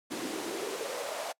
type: noise with high-pass filter sweep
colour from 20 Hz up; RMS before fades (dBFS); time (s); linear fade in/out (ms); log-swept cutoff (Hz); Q
pink; -36; 0.1-1.33; 20; 260 to 680; 4.6
effects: noise-tail reverb RT60 0.1 s tail -26 dB re dry + low-pass 11000 Hz 12 dB/octave